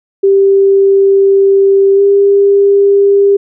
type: tone with pitch glide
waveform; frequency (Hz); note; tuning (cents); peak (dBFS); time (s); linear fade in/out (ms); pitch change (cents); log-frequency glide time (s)
sine; 392.5 to 399.4; G4 to G4; +2 to +32; -4; 0.23-3.37; 10; +30; 1.95-2.01
effects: none